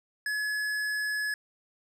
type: tone with tanh clipping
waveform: sine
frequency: 1700 Hz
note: G#6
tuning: 40 cents sharp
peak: -30 dBFS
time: 0.26-1.34 s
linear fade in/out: 2 ms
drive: 15 dB
effects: none